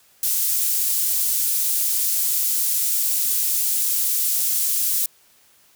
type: high-pass noise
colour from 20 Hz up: pink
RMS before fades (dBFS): -21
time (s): 0.23-5.06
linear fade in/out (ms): 2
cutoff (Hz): 9900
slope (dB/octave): 12
effects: white hiss -56 dBFS RMS until 5.75 s